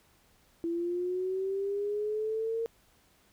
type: linear sweep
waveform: sine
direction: up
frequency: 333.4 to 460 Hz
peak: -29 dBFS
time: 0.64-2.66 s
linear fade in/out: 0 ms
effects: pink hiss -65 dBFS RMS until 3.32 s